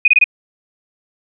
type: tone bursts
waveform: sine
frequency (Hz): 2486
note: D#7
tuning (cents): -2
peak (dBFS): -6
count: 4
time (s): 0.05-0.242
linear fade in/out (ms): 5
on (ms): 30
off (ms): 24
effects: none